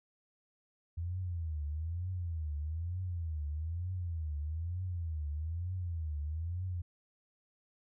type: tone with vibrato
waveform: sine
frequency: 82.41 Hz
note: E2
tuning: in tune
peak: -34 dBFS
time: 0.97-6.82 s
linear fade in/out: 10 ms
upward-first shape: triangle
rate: 1.1 Hz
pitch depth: 220 cents each way
effects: none